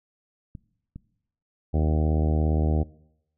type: clicks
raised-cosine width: 5 ms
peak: -26 dBFS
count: 2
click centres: 0.552 / 0.96 s
type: harmonic tone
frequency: 77.4 Hz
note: D#2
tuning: 9 cents flat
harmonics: 1 / 2 / 3 / 4 / 5 / 6 / 7 / 8 / 9 / 10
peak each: -21 / -27 / -31 / -33 / -35 / -37 / -38 / -39 / -40 / -41 dBFS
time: 1.73-2.84 s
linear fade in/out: 20 ms
effects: noise-tail reverb RT60 0.8 s tail -21 dB re dry